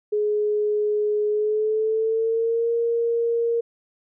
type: tone with pitch glide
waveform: sine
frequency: 420 to 466 Hz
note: G#4 to A#4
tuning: +19 to -1 cents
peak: -19 dBFS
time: 0.12-3.61 s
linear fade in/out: 10 ms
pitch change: +180 cents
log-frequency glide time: 1.29-2.71 s
effects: none